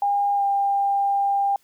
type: tone with pitch glide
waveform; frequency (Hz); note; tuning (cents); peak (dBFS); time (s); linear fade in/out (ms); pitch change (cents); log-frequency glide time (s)
sine; 808 to 797.8; G#5 to G5; -48 to +30; -18; 0.02-1.56; 2; -22; 0.35-0.43
effects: white hiss -62 dBFS RMS until 1.63 s